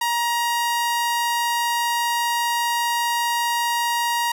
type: tone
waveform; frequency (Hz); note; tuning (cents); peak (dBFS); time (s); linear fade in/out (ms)
sawtooth; 945; A#5; +23; -16; 0.01-4.32; 5
effects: none